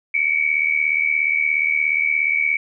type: tone pair together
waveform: sine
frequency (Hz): 2231 / 2308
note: C#7 / D7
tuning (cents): +11 / -31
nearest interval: minor second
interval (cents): 58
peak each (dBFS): -19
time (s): 0.14-2.57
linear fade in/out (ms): 5
effects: none